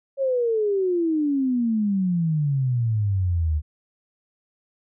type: exponential sweep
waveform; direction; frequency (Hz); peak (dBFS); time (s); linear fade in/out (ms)
sine; down; 554.4 to 73.7; -19; 0.17-3.62; 50
effects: none